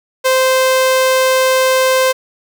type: tone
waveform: sawtooth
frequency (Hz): 520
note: C5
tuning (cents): -11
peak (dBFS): -6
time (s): 0.24-2.13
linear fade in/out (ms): 20
effects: none